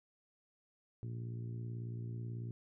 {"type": "harmonic tone", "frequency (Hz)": 58.27, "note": "A#1", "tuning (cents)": 0, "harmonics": [2, 3, 4, 5, 6, 7], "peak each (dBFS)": [-40, -52, -54, -58, -56, -61], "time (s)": [1.03, 2.51], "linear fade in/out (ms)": 0, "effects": []}